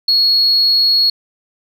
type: tone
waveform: sine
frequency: 4329 Hz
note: C#8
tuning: 42 cents flat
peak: -8 dBFS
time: 0.08-1.1 s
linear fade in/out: 5 ms
effects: tanh soft clip ceiling -6 dBFS